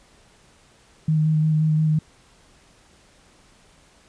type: tone with vibrato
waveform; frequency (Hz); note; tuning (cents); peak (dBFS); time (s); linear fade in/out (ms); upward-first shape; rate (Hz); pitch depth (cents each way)
sine; 155.56; D#3; 0; -16; 1.08-1.99; 5; square; 5.7; 13
effects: pink hiss -55 dBFS RMS until 4.08 s + resampled to 22050 Hz